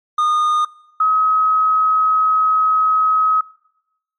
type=tone pair in turn; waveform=triangle / sine; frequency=1225 / 1273.3 Hz; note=D#6 / D#6; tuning=-27 / +40 cents; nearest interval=minor second; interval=67 cents; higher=second; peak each=-11 dBFS; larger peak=neither; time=0.18-0.65 / 1-3.41 s; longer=second; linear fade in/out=5 ms; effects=noise-tail reverb RT60 0.9 s tail -23 dB re dry + MP3 48 kbps